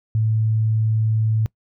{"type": "tone", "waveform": "sine", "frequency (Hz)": 110, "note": "A2", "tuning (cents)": 0, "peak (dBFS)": -16, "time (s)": [0.15, 1.46], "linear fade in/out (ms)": 0, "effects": ["noise-tail reverb RT60 0.1 s tail -23 dB re dry"]}